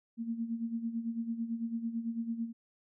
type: tone with tremolo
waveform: sine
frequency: 230 Hz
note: A#3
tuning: 23 cents flat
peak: -30 dBFS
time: 0.17-2.53 s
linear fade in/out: 50 ms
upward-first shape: sine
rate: 9 Hz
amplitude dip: 70%
effects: none